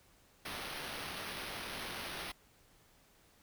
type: noise with sample-and-hold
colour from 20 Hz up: white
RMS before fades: -43 dBFS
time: 0.45-2.32 s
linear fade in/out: 5 ms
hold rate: 7350 Hz
effects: pink hiss -66 dBFS RMS until 3.42 s